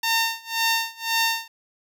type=tone with tremolo; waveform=10% pulse; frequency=910 Hz; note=A#5; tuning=42 cents flat; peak=-10 dBFS; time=0.03-1.48 s; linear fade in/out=5 ms; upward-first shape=sine; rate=1.9 Hz; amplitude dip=95%; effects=none